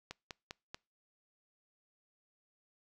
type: clicks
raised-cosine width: 0.2 ms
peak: -25 dBFS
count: 4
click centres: 0.11 / 0.308 / 0.509 / 0.745 s
effects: noise-tail reverb RT60 0.3 s tail -26 dB re dry